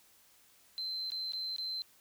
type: tone with dropouts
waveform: triangle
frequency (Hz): 4093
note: C8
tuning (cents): -39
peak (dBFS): -32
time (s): 0.78-1.82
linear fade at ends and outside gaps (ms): 0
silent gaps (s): 1.103-1.119 / 1.321-1.334 / 1.563-1.583
effects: tanh soft clip ceiling -33 dBFS + white hiss -64 dBFS RMS until 2 s